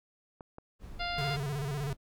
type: clicks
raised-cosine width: 1 ms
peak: -31 dBFS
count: 2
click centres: 0.408 / 0.584 s
type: noise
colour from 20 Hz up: brown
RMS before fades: -45 dBFS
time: 0.79-1.97 s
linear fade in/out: 50 ms
type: harmonic tone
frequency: 699 Hz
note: F5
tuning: 1 cent sharp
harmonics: 1 / 2 / 3 / 4 / 5 / 6 / 7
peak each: -36 / -39 / -41 / -42 / -43 / -44 / -44 dBFS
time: 0.99-1.37 s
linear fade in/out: 20 ms
type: tone with vibrato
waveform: square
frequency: 141.6 Hz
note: C#3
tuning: 37 cents sharp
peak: -33 dBFS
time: 1.18-1.93 s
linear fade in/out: 2 ms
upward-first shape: square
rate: 16 Hz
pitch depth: 86 cents each way
effects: none